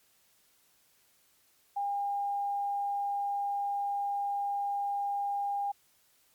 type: tone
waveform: sine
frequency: 806 Hz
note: G5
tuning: 48 cents sharp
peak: -29 dBFS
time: 1.76-5.72 s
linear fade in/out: 10 ms
effects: white hiss -67 dBFS RMS until 6.34 s + MP3 96 kbps